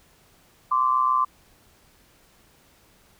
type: tone pair together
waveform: sine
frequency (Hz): 1037.9 / 1165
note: C6 / D6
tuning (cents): -14 / -14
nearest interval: major second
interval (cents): 200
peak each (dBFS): -21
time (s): 0.71-1.25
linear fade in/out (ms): 10
effects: pink hiss -58 dBFS RMS until 3.19 s